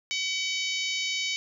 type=harmonic tone; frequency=757 Hz; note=F#5; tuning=39 cents sharp; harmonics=3 / 4 / 5 / 6 / 7 / 8 / 9; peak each=-31 / -33 / -35 / -37 / -38 / -39 / -40 dBFS; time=0.11-1.36 s; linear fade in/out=0 ms; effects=10-bit